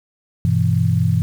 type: chord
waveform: sine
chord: E minor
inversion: first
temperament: just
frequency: 98.89 / 123.61 / 164.81 Hz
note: G2 / B2 / E3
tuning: +16 / +2 / 0 cents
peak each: -18 dBFS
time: 0.45-1.22 s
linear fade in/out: 0 ms
effects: 7-bit